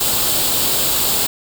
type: noise with comb filter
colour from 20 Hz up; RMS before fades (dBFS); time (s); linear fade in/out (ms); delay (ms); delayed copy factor
white; -17; 0-1.27; 10; 0.25; +0.55
effects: none